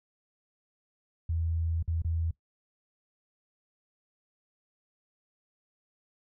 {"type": "tone with dropouts", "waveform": "sine", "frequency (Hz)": 82.41, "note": "E2", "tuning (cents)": 0, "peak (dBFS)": -27, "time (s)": [1.29, 2.31], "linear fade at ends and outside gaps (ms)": 5, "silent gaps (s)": [[1.827, 1.877], [2.02, 2.046]], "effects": ["noise-tail reverb RT60 0.1 s tail -19 dB re dry"]}